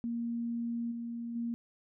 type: tone with level steps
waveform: sine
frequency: 234.3 Hz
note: A#3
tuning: 9 cents sharp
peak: -32 / -36 / -32 dBFS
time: 0.04-1.54 s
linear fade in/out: 0 ms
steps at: 0.91 / 1.35 s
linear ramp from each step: 10 ms
effects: none